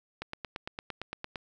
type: click train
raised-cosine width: 0.3 ms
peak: -20 dBFS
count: 11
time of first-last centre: 0.22-1.358 s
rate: 8.79 Hz
effects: none